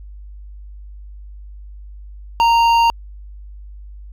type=tone with hard clipping; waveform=triangle; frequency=928 Hz; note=A#5; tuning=8 cents flat; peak=-12 dBFS; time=2.4-2.9 s; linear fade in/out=0 ms; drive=13 dB; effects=added 50 Hz sine -33 dBFS peak until 4.12 s